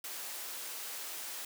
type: high-pass noise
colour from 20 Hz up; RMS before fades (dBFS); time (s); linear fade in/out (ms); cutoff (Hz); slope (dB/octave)
white; -42; 0.04-1.45; 2; 380; 12
effects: none